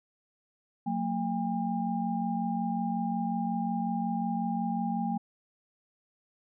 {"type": "tone cluster", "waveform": "sine", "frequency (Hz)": [182.5, 228, 805], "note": ["F#3", "A#3", "G5"], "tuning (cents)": [-24, -38, 46], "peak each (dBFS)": [-33, -31, -33], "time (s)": [0.86, 5.18], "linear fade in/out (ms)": 10, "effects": []}